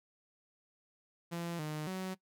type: tone with pitch steps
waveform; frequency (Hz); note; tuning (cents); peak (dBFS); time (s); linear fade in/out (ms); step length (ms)
sawtooth; 170.4 / 152.9 / 187.3; F3 / D#3 / F#3; -42 / -30 / +21; -33; 1.31-2.15; 20; 280
effects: noise-tail reverb RT60 0.1 s tail -19 dB re dry